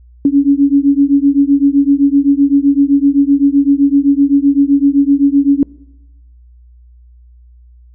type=beating tone pair; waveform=sine; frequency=277.2 / 285 Hz; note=C#4 / C#4; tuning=0 / +48 cents; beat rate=7.8 Hz; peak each=-10 dBFS; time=0.25-5.63 s; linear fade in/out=2 ms; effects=noise-tail reverb RT60 1.0 s tail -24 dB re dry + added 60 Hz sine -39 dBFS peak until 7.94 s